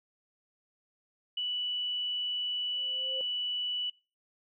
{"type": "tone", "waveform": "sine", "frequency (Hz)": 2960, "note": "F#7", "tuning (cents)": 0, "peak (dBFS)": -30, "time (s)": [1.37, 3.9], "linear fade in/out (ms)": 5}
{"type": "tone with exponential growth", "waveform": "sine", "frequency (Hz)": 523.3, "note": "C5", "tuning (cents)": 0, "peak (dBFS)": -37, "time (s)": [2.52, 3.21], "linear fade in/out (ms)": 0, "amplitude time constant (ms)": 150}
{"effects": ["noise-tail reverb RT60 0.3 s tail -22 dB re dry"]}